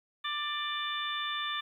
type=harmonic tone; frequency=591 Hz; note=D5; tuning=11 cents sharp; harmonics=2 / 3 / 4 / 5 / 6; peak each=-36 / -38 / -43 / -42 / -36 dBFS; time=0.24-1.61 s; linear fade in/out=10 ms; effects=11-bit